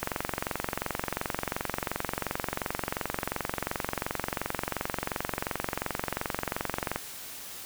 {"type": "click train", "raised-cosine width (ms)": 0.5, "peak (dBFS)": -13, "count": 159, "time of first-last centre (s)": [0.03, 6.96], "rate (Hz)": 22.8, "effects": ["white hiss -42 dBFS RMS until 7.65 s"]}